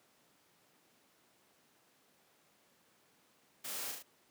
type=noise with echo; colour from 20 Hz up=white; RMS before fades=-43 dBFS; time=3.64-3.92 s; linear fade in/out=10 ms; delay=36 ms; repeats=3; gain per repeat=-3 dB; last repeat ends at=4.028 s; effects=pink hiss -69 dBFS RMS until 4.3 s + high-pass 200 Hz 12 dB/octave